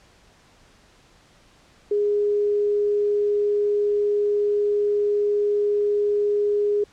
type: tone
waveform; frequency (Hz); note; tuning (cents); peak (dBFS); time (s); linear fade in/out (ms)
sine; 412.7; G#4; -11; -18; 1.91-6.84; 5
effects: pink hiss -55 dBFS RMS until 6.92 s + low-pass 7000 Hz 12 dB/octave